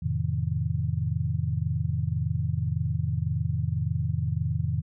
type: chord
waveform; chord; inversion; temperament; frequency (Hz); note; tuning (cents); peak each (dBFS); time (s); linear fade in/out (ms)
sine; F dominant seventh; none; just; 87.31 / 109.13 / 130.96 / 157.15; F2 / A2 / C3 / Eb3; 0 / -14 / +2 / +18; -30; 0.02-4.82; 10
effects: none